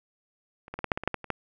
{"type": "clicks", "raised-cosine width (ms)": 0.5, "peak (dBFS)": [-30, -21, -19, -13, -7, -15, -20, -8, -14, -25, -12], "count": 11, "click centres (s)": [0.681, 0.74, 0.79, 0.843, 0.918, 0.975, 1.036, 1.076, 1.143, 1.243, 1.303], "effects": []}